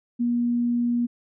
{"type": "tone", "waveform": "sine", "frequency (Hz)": 239.4, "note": "A#3", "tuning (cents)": 46, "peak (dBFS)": -20, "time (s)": [0.19, 1.07], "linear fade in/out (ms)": 20, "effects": []}